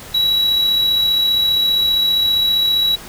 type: tone with amplitude modulation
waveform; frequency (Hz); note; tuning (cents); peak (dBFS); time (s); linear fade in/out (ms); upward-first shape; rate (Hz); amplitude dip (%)
triangle; 3900; B7; -23; -10; 0.14-2.96; 10; sine; 35.1; 30
effects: pink hiss -35 dBFS RMS until 3.08 s